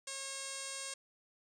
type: tone with low-pass filter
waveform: 5% pulse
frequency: 543 Hz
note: C#5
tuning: 36 cents flat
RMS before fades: -43 dBFS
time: 0.07-0.94 s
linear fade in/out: 5 ms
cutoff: 8700 Hz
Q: 5.9
effects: none